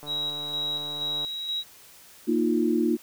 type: click train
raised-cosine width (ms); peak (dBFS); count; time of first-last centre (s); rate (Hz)
1; -29; 180; 0.03-1.248; 147
type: tone with tremolo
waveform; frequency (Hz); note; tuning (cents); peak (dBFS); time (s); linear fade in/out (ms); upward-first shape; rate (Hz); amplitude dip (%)
sine; 3846; B7; -47; -26; 0.06-1.64; 50; square; 2.1; 40
type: chord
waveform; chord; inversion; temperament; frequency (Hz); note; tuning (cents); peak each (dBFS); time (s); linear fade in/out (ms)
sine; Bb suspended fourth; none; just; 233.1 / 310.8 / 349.6; Bb3 / Eb4 / F4; 0 / -2 / +2; -25; 2.27-2.97; 20
effects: white hiss -51 dBFS RMS until 3.02 s